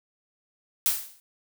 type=noise with exponential decay; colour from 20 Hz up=blue; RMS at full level=-20 dBFS; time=0.86-1.2 s; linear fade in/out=0 ms; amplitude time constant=73 ms; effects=none